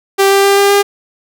sawtooth tone with pitch steps, 392 / 394.7 / 397.5 / 400.2 / 403 Hz, G4 / G4 / G4 / G4 / G4, 0 / +12 / +24 / +36 / +48 cents, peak -3 dBFS, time 0.18-0.83 s, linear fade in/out 20 ms, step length 130 ms, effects none

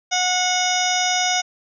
harmonic tone, 730 Hz, F#5, 24 cents flat, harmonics 1 / 2 / 3 / 4 / 5 / 7 / 8 / 9, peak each -22 / -28 / -26 / -28 / -26 / -27 / -27 / -27 dBFS, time 0.11-1.42 s, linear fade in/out 20 ms, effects none

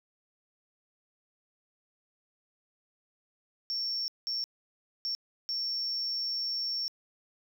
sine tone bursts at uneven times, 5460 Hz, F8, 40 cents flat, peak -29 dBFS, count 4, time 3.7-4.08 / 4.27-4.44 / 5.05-5.15 / 5.49-6.88 s, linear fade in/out 0 ms, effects tanh soft clip ceiling -26 dBFS + 11-bit

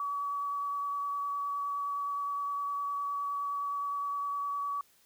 sine tone with vibrato, 1138 Hz, C#6, 45 cents sharp, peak -31 dBFS, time 0-4.81 s, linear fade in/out 2 ms, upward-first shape sine, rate 9.7 Hz, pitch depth 10 cents each way, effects white hiss -65 dBFS RMS until 5.05 s

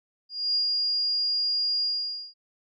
sine tone with ADSR envelope, 4836 Hz, D8, 50 cents sharp, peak -21 dBFS, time 0.29-2.34 s, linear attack 260 ms, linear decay 100 ms, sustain -2 dB, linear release 510 ms, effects none

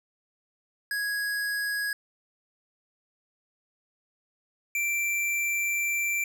square tone pair in turn, 1661.2 / 2349 Hz, G#6 / D7, 0 / 0 cents, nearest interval tritone, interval 600 cents, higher second, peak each -28 / -26 dBFS, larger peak second, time 0.91-1.93 / 4.75-6.24 s, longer second, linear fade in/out 2 ms, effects none

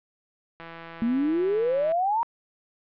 click train, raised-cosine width 0.3 ms, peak -23 dBFS, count 220, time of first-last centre 0.6-1.919 s, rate 166 Hz
sine exponential sweep, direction up, 223.7 to 955 Hz, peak -21 dBFS, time 1.02-2.23 s, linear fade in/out 0 ms
effects low-pass 2000 Hz 12 dB/octave

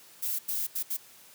violet noise bursts at uneven times, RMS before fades -31 dBFS, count 4, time 0.22-0.39 / 0.48-0.67 / 0.75-0.83 / 0.9-0.97 s, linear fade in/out 10 ms, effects white hiss -54 dBFS RMS until 1.34 s + high-pass 100 Hz 12 dB/octave

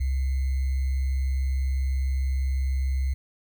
sine tone with sample-and-hold, 66.2 Hz, C2, 21 cents sharp, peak -22 dBFS, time 0-3.14 s, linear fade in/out 10 ms, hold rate 2100 Hz, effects none

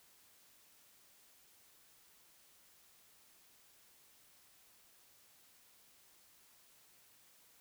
silence, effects white hiss -66 dBFS RMS until 7.6 s

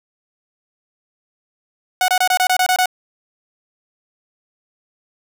sawtooth tone bursts, 737 Hz, F#5, 7 cents flat, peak -9 dBFS, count 9, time 2.01-2.858 s, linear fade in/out 2 ms, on 72 ms, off 25 ms, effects none

